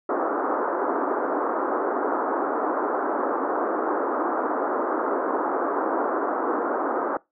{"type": "band-pass noise", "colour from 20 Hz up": "pink", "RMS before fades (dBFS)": -25, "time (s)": [0.09, 7.17], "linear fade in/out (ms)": 2, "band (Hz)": [280, 1400], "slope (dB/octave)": 48, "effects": ["noise-tail reverb RT60 0.2 s tail -22 dB re dry"]}